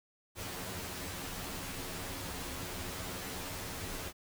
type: noise with comb filter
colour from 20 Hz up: pink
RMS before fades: -41 dBFS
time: 0.35-4.13 s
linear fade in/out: 50 ms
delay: 11 ms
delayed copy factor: +0.75
effects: none